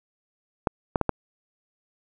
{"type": "clicks", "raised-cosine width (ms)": 1, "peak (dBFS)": -7, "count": 4, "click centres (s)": [0.672, 0.958, 1.013, 1.093], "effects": []}